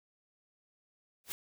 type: noise with exponential growth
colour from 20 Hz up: white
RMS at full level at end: -34 dBFS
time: 1.24-1.32 s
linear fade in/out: 0 ms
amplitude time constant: 17 ms
effects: none